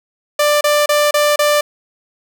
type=tone bursts; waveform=sawtooth; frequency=591 Hz; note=D5; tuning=11 cents sharp; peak=-7 dBFS; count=5; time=0.39-1.61 s; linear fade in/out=5 ms; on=220 ms; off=30 ms; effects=none